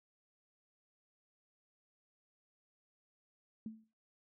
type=tone with exponential decay; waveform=sine; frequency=220 Hz; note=A3; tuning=in tune; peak=-37 dBFS; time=3.66-3.84 s; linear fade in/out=2 ms; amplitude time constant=37 ms; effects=noise-tail reverb RT60 0.4 s tail -18 dB re dry